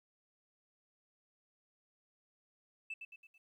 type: tone with echo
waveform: sine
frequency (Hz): 2637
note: E7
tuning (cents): 0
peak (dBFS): -38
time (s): 2.9-2.94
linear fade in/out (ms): 5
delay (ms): 110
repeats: 4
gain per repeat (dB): -6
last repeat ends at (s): 3.38
effects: tanh soft clip ceiling -36 dBFS + 13-bit